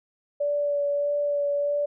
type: tone with vibrato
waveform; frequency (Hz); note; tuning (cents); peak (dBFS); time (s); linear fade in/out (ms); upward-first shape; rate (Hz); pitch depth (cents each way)
sine; 577; D5; -31; -22; 0.4-1.86; 10; sine; 1.6; 13
effects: none